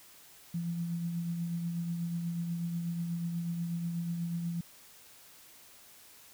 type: tone with tremolo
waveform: sine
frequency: 170.1 Hz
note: F3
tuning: 45 cents flat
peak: -30 dBFS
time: 0.54-4.61 s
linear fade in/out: 5 ms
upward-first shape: triangle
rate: 8.2 Hz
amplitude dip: 40%
effects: white hiss -56 dBFS RMS until 6.33 s